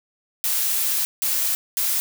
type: noise bursts at uneven times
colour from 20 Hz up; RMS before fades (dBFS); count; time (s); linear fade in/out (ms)
blue; -22; 3; 0.44-1.05 / 1.22-1.55 / 1.77-2; 0
effects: none